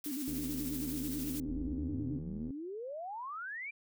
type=noise with tremolo; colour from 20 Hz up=blue; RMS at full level=-42 dBFS; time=0.04-1.4 s; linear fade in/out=2 ms; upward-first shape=sine; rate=13 Hz; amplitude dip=35%
type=tone with vibrato; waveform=sine; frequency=277.2 Hz; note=C#4; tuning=in tune; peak=-36 dBFS; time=0.06-2.19 s; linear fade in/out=2 ms; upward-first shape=square; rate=9.3 Hz; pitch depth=120 cents each way
type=click train; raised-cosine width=3 ms; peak=-33 dBFS; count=176; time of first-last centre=0.28-2.506 s; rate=78.6 Hz
type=exponential sweep; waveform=sine; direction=up; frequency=41.2 to 2408 Hz; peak=-39 dBFS; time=1.48-3.71 s; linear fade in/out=10 ms
effects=none